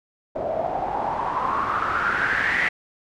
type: noise with low-pass filter sweep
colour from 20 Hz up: white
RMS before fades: -24 dBFS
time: 0.35-2.69 s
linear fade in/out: 10 ms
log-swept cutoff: 600 to 2000 Hz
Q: 6.9
effects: none